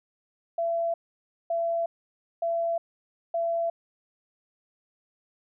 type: tone bursts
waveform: sine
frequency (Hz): 673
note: E5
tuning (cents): +36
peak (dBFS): -24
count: 4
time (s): 0.58-3.7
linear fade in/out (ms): 5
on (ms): 360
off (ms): 560
effects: none